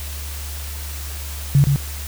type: tone with echo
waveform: sine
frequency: 140 Hz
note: C#3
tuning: 18 cents sharp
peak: -9 dBFS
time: 1.55-1.64 s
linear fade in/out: 0 ms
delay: 120 ms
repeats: 1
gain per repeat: -4 dB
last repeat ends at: 1.76 s
effects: added 72 Hz sine -28 dBFS peak until 2.07 s + white hiss -34 dBFS RMS until 2.07 s